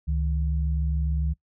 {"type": "tone pair together", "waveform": "sine", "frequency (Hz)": [70, 157.14], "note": ["C#2", "D#3"], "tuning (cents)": [18, 17], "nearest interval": "octave + major second", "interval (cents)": 1399, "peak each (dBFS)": [-23, -30], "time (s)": [0.07, 1.34], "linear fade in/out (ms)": 20, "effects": ["noise-tail reverb RT60 0.1 s tail -22 dB re dry"]}